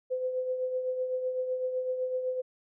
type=tone with tremolo; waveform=sine; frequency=510 Hz; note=C5; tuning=44 cents flat; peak=-26 dBFS; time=0.1-2.42 s; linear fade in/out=20 ms; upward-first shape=triangle; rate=7.9 Hz; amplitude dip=55%; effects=none